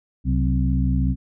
harmonic tone with a mistuned harmonic, 65 Hz, C2, 11 cents flat, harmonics 1 / 2 / 3 / 4, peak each -20 / -23 / -25 / -26 dBFS, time 0.24-1.16 s, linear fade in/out 50 ms, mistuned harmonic 3, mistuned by -76 cents, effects none

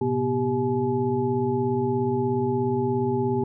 sine tone cluster, 111.9 / 128.8 / 244.8 / 392.3 / 853 Hz, A2 / C3 / B3 / G4 / G#5, +30 / -27 / -15 / +1 / +46 cents, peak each -33 / -29 / -27 / -24 / -31 dBFS, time 0.01-3.44 s, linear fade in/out 5 ms, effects none

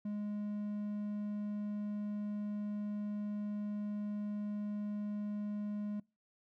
triangle tone, 207.7 Hz, G#3, in tune, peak -34 dBFS, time 0.05-6 s, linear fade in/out 5 ms, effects noise-tail reverb RT60 0.3 s tail -25 dB re dry

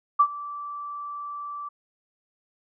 sine tone with ADSR envelope, 1164 Hz, D6, 16 cents flat, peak -12 dBFS, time 0.19-1.69 s, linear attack 12 ms, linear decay 67 ms, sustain -20 dB, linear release 10 ms, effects none

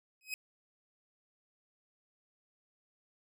sawtooth tone with exponential growth, 2531 Hz, D#7, 29 cents sharp, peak -29 dBFS, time 0.21-0.34 s, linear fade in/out 1 ms, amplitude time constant 27 ms, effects none

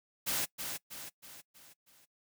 white noise with echo, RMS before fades -33 dBFS, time 0.26-0.46 s, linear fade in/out 20 ms, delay 320 ms, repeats 5, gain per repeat -6 dB, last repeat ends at 2.06 s, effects noise-tail reverb RT60 0.1 s tail -22 dB re dry

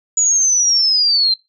sine linear sweep, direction down, 6910 to 4094 Hz, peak -11 dBFS, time 0.17-1.34 s, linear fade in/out 5 ms, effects noise-tail reverb RT60 0.2 s tail -21 dB re dry

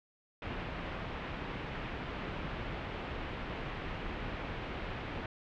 pink low-pass noise, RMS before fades -40 dBFS, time 0.42-5.26 s, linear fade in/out 2 ms, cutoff 3000 Hz, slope 24 dB/octave, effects none

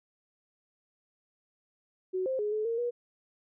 sine tone with pitch steps, 372.1 / 524 / 418.4 / 429.5 / 460.7 / 481.5 Hz, F#4 / C5 / G#4 / A4 / A#4 / B4, +10 / +2 / +13 / -42 / -20 / -44 cents, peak -28 dBFS, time 2.13-2.91 s, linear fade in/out 20 ms, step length 130 ms, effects none

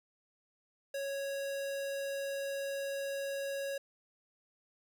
square tone, 553 Hz, C#5, 4 cents flat, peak -36 dBFS, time 0.94-3.78 s, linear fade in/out 5 ms, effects none

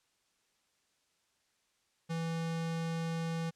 square tone, 164.81 Hz, E3, in tune, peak -34 dBFS, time 2.09-3.51 s, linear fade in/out 20 ms, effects white hiss -75 dBFS RMS until 3.55 s + low-pass 8000 Hz 12 dB/octave

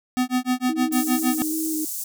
square tone with tremolo, 252.1 Hz, B3, 36 cents sharp, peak -18 dBFS, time 0.17-1.42 s, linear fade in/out 0 ms, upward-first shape sine, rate 6.5 Hz, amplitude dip 100%
sine tone with vibrato, 314.7 Hz, D#4, 20 cents sharp, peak -24 dBFS, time 0.69-1.85 s, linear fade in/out 5 ms, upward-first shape square, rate 2.4 Hz, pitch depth 19 cents each way
pink high-pass noise, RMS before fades -30 dBFS, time 0.92-2.04 s, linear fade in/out 5 ms, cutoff 6900 Hz, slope 24 dB/octave
effects none

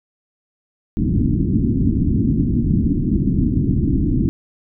white low-pass noise, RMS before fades -17 dBFS, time 0.97-4.29 s, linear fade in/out 0 ms, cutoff 300 Hz, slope 48 dB/octave, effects none

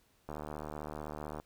click train, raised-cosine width 1 ms, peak -27 dBFS, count 85, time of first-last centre 0.29-1.4 s, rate 75.7 Hz, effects pink hiss -70 dBFS RMS until 1.45 s

